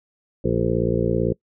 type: harmonic tone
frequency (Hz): 57.9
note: A#1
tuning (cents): -11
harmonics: 1 / 2 / 3 / 4 / 6 / 7 / 8 / 9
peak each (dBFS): -30 / -26 / -25 / -28 / -26 / -26 / -26 / -28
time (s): 0.44-1.33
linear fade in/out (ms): 10
effects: noise-tail reverb RT60 0.1 s tail -23 dB re dry